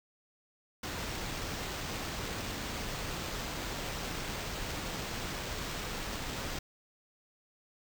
pink noise with sample-and-hold, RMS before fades -38 dBFS, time 0.83-6.59 s, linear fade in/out 5 ms, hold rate 11025 Hz, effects none

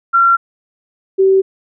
sine tone pair in turn, 1369 / 384.2 Hz, F6 / G4, -35 / -35 cents, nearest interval octave + minor seventh, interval 2200 cents, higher first, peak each -7 dBFS, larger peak neither, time 0.13-0.37 / 1.18-1.42 s, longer neither, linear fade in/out 20 ms, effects none

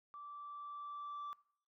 sine tone with level ramp, 1165 Hz, D6, 14 cents flat, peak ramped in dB -48 to -40 dBFS, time 0.14-1.33 s, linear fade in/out 0 ms, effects noise-tail reverb RT60 0.6 s tail -22 dB re dry + tanh soft clip ceiling -41 dBFS

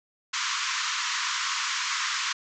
pink band-pass noise, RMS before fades -29 dBFS, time 0.33-2.33 s, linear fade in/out 10 ms, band 980 to 7300 Hz, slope 96 dB/octave, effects none

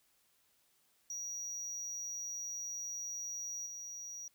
triangle tone with level steps, 5770 Hz, F#8, 44 cents flat, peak -38 / -42 dBFS, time 1.1-4.28 s, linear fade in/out 2 ms, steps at 3.66 s, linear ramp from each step 5 ms, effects white hiss -73 dBFS RMS until 4.34 s

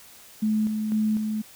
sine tone with tremolo, 215.5 Hz, A3, 36 cents flat, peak -20 dBFS, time 0.42-1.42 s, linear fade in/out 10 ms, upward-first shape square, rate 2 Hz, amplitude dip 40%, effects white hiss -49 dBFS RMS until 1.55 s

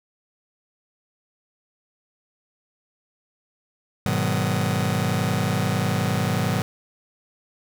sawtooth chord, G# minor seventh, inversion none, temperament just, 103.83 / 124.59 / 155.74 / 186.89 Hz, G#2 / B2 / D#3 / F#3, 0 / +16 / +2 / +18 cents, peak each -22 dBFS, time 4.06-6.62 s, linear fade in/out 0 ms, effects none

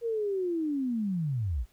sine linear sweep, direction down, 474.8 to 47.77 Hz, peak -27 dBFS, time 0.01-1.66 s, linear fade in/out 50 ms, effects pink hiss -66 dBFS RMS until 1.72 s

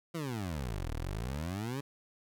20% pulse exponential two-way sweep, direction down then up, 174.61 to 36.71 to 144.9 Hz, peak -30 dBFS, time 0.14-1.81 s, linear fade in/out 10 ms, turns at 0.92 s, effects none

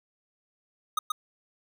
square tone with echo, 1244.5 Hz, D#6, in tune, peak -24 dBFS, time 0.97-0.99 s, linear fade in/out 5 ms, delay 130 ms, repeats 1, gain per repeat -2 dB, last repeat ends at 1.12 s, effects none

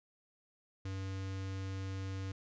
square tone with notch filter, 96 Hz, G2, 36 cents flat, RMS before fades -40 dBFS, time 0.85-2.32 s, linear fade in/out 5 ms, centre 760 Hz, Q 1.8, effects resampled to 16000 Hz

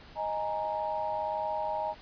sine chord, D# suspended fourth, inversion none, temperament equal, 622.3 / 830.6 / 932.3 Hz, D#5 / G#5 / A#5, 0 / 0 / 0 cents, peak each -34 dBFS, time 0.15-1.95 s, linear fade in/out 50 ms, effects pink hiss -52 dBFS RMS until 2.01 s + resampled to 11025 Hz

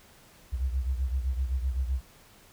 sine beating tone pair, 63.5 / 71.3 Hz, B1 / C#2, +49 / +49 cents, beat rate 7.8 Hz, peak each -27 / -33 dBFS, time 0.52-2.01 s, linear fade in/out 20 ms, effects pink hiss -56 dBFS RMS until 2.52 s

